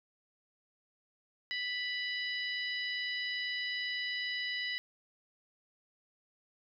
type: harmonic tone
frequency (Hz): 987.8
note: B5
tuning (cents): 0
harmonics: 2 / 3 / 4 / 5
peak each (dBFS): -36 / -40 / -42 / -44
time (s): 1.51-4.78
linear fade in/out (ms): 0
effects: none